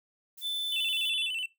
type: noise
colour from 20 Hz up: violet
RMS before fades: -47 dBFS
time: 0.37-1.1 s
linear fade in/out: 10 ms
type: tone with pitch glide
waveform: triangle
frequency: 3520 to 3470 Hz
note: A7 to A7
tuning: 0 to -25 cents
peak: -28 dBFS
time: 0.41-1.3 s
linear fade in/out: 50 ms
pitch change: -25 cents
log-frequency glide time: 0.73-1.15 s
type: tone with vibrato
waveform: triangle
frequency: 2841 Hz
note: F7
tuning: 29 cents sharp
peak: -29 dBFS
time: 0.72-1.46 s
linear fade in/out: 5 ms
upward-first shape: square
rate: 12 Hz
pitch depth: 98 cents each way
effects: noise-tail reverb RT60 0.2 s tail -20 dB re dry